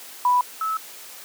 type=tone pair in turn; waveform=sine; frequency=987.8 / 1302.9 Hz; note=B5 / E6; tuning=0 / -21 cents; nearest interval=perfect fourth; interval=479 cents; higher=second; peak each=-15 / -22 dBFS; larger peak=first; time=0.25-0.41 / 0.61-0.77 s; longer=neither; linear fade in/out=2 ms; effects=white hiss -41 dBFS RMS until 1.24 s + high-pass 300 Hz 12 dB/octave